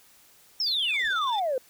sine exponential sweep, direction down, 5480 to 493.9 Hz, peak -23 dBFS, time 0.6-1.58 s, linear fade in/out 2 ms
sine tone with tremolo, 3541 Hz, A7, 10 cents sharp, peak -28 dBFS, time 0.66-1.4 s, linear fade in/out 10 ms, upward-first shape square, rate 18 Hz, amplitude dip 50%
effects tanh soft clip ceiling -19 dBFS + white hiss -57 dBFS RMS until 1.69 s

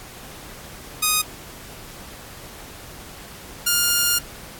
5% pulse tone pair in turn, 1244.5 / 1411.7 Hz, D#6 / F6, 0 / +18 cents, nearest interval major second, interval 218 cents, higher second, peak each -5 dBFS, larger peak neither, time 1.02-1.22 / 3.66-4.19 s, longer second, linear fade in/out 10 ms, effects pink hiss -40 dBFS RMS until 4.59 s + AAC 64 kbps

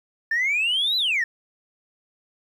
sine exponential two-way sweep, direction up then down, 1760 to 4077 to 1760 Hz, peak -18 dBFS, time 0.31-1.24 s, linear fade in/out 5 ms, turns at 0.97 s, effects tanh soft clip ceiling -17 dBFS + 9-bit

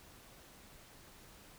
silence, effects pink hiss -58 dBFS RMS until 1.58 s

